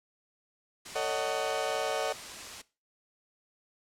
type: noise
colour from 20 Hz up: white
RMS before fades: -42 dBFS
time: 0.85-2.62 s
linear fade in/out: 10 ms
type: chord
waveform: 35% pulse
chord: D# half-diminished seventh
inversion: second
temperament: just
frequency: 448 / 560 / 622.3 / 746.7 Hz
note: A4 / C#5 / D#5 / F#5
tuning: +31 / +18 / 0 / +16 cents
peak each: -33 dBFS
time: 0.95-2.13 s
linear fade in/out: 10 ms
effects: noise-tail reverb RT60 0.3 s tail -19 dB re dry + low-pass 8000 Hz 12 dB/octave